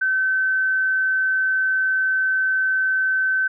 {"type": "tone", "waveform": "sine", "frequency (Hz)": 1533, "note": "G6", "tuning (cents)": -39, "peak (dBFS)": -17, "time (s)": [0.01, 3.48], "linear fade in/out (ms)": 10, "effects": []}